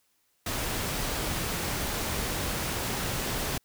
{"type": "noise", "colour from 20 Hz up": "pink", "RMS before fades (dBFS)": -31, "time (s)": [0.46, 3.58], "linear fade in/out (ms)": 5, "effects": ["white hiss -71 dBFS RMS until 3.64 s"]}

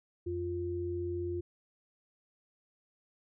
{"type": "tone pair together", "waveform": "sine", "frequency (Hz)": [88.5, 349.7], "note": ["F2", "F4"], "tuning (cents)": [23, 2], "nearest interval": "2 octaves", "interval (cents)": 2379, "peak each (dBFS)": [-38, -34], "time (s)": [0.26, 1.41], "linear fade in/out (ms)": 10, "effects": []}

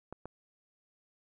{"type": "clicks", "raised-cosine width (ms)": 1, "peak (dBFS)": [-28, -28], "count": 2, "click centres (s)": [0.126, 0.256], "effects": []}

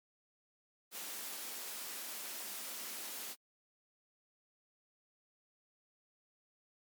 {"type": "high-pass noise", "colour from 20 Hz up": "white", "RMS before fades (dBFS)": -44, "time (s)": [0.91, 3.36], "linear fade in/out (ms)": 50, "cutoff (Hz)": 190, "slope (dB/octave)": 96, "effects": ["MP3 96 kbps"]}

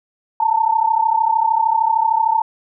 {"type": "tone pair together", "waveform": "sine", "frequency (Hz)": [880, 913.2], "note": ["A5", "A#5"], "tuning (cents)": [0, -36], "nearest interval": "minor second", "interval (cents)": 64, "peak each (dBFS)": -16, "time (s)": [0.4, 2.42], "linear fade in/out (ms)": 5, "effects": []}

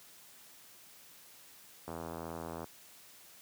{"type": "click train", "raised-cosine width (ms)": 1, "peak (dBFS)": -27, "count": 64, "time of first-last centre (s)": [1.88, 2.643], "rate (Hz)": 82.6, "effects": ["white hiss -57 dBFS RMS until 3.41 s", "high-pass 80 Hz 12 dB/octave"]}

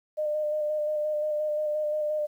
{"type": "tone with vibrato", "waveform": "sine", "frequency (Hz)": 605, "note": "D#5", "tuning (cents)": -49, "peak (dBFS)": -25, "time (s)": [0.17, 2.27], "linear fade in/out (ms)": 20, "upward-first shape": "square", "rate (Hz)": 5.7, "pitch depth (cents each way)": 17, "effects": ["10-bit"]}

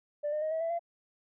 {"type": "tone with pitch steps", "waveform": "sine", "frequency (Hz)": [589, 606.6, 624.7, 643.4, 662.7, 682.5], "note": ["D5", "D#5", "D#5", "E5", "E5", "F5"], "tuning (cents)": [5, -44, 7, -42, 9, -40], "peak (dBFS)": -28, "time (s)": [0.23, 0.794], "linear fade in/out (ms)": 20, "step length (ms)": 94, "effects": ["tanh soft clip ceiling -26 dBFS"]}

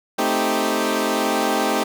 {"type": "chord", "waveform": "15% pulse", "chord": "A half-diminished seventh", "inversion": "none", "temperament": "equal", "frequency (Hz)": [220, 261.6, 311.1, 392], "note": ["A3", "C4", "Eb4", "G4"], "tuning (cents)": [0, 0, 0, 0], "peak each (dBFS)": -18, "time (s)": [0.18, 1.84], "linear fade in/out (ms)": 10, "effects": []}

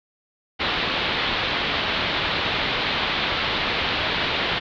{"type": "low-pass noise", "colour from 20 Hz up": "white", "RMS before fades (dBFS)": -24, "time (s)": [0.59, 4.6], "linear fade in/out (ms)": 20, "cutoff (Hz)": 4000, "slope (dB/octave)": 48, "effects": []}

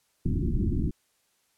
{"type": "low-pass noise", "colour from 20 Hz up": "pink", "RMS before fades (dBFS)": -26, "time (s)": [0.25, 0.91], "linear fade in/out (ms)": 10, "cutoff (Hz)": 360, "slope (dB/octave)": 96, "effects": ["white hiss -70 dBFS RMS until 1.57 s", "low-pass 12000 Hz 12 dB/octave"]}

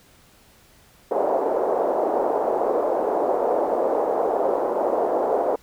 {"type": "band-pass noise", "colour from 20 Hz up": "pink", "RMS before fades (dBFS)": -22, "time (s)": [1.11, 5.56], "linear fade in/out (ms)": 5, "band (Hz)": [420, 760], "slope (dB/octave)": 24, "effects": ["pink hiss -54 dBFS RMS until 5.62 s"]}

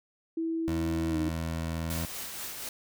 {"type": "tone with pitch glide", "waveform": "sine", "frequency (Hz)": [327.2, 311.7], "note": ["E4", "D#4"], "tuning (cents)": [-13, 3], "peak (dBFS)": -28, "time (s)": [0.37, 1.29], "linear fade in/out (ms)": 5, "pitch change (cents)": -84, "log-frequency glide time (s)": [1.1, 1.16]}
{"type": "tone", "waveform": "20% pulse", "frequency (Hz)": 81.9, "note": "E2", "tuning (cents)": -11, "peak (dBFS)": -26, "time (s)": [0.68, 2.05], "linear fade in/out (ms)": 0}
{"type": "noise with tremolo", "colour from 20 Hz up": "white", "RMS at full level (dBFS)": -37, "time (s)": [1.9, 2.69], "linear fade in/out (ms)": 2, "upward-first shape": "triangle", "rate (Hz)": 4.2, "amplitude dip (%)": 40}
{"effects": []}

